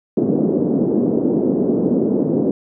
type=band-pass noise; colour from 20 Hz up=pink; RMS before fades=-17 dBFS; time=0.17-2.51 s; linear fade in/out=2 ms; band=200 to 430 Hz; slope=24 dB/octave; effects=none